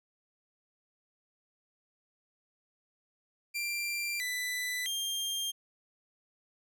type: tone with pitch steps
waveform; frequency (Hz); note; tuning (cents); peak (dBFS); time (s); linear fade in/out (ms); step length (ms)
sawtooth; 2369 / 1991 / 3198; D7 / B6 / G7; +14 / +14 / +34; -29; 3.54-5.52; 20; 660
effects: none